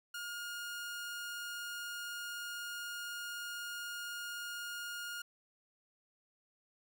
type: tone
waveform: sawtooth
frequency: 1423 Hz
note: F6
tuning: 32 cents sharp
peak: -37 dBFS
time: 0.14-5.22 s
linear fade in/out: 5 ms
effects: none